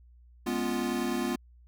square chord, C# dominant seventh, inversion second, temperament equal, 207.7 / 246.9 / 277.2 / 349.2 Hz, G#3 / B3 / C#4 / E#4, 0 / 0 / 0 / 0 cents, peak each -37 / -32 / -38 / -34 dBFS, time 0.46-1.36 s, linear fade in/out 10 ms, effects added 60 Hz sine -53 dBFS peak until 1.67 s

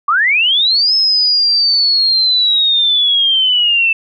sine linear two-way sweep, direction up then down, 1109 to 5210 to 2640 Hz, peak -9 dBFS, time 0.08-3.93 s, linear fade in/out 5 ms, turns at 0.94 s, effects none

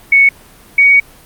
sine tone pair in turn, 2217 / 2244 Hz, C#7 / C#7, 0 / +21 cents, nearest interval unison, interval 21 cents, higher second, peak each -4 dBFS, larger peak neither, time 0.12-0.29 / 0.78-1 s, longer second, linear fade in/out 5 ms, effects pink hiss -41 dBFS RMS until 1.25 s + Opus 32 kbps

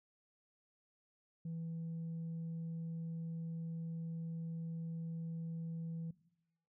sine tone, 164.81 Hz, E3, in tune, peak -38 dBFS, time 1.45-6.11 s, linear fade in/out 5 ms, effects noise-tail reverb RT60 0.8 s tail -19 dB re dry + tanh soft clip ceiling -38 dBFS

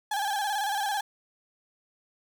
35% pulse tone with vibrato, 819 Hz, G#5, 24 cents flat, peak -25 dBFS, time 0.11-1.01 s, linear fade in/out 5 ms, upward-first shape square, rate 18 Hz, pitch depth 59 cents each way, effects none

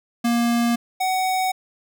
square tone pair in turn, 235.9 / 748.9 Hz, A#3 / F#5, +21 / +21 cents, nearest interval octave + minor sixth, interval 2000 cents, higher second, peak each -18 / -20 dBFS, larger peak first, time 0.24-0.76 / 1-1.52 s, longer neither, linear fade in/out 10 ms, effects none

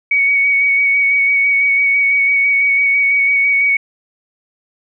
sine tone with vibrato, 2241 Hz, C#7, 18 cents sharp, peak -10 dBFS, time 0.11-3.77 s, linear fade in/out 5 ms, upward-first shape square, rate 6 Hz, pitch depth 15 cents each way, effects none

